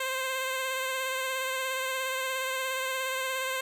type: tone with vibrato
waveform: 10% pulse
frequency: 523.3 Hz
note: C5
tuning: in tune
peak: -21 dBFS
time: 0-3.61 s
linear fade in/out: 5 ms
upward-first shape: triangle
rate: 17 Hz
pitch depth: 26 cents each way
effects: none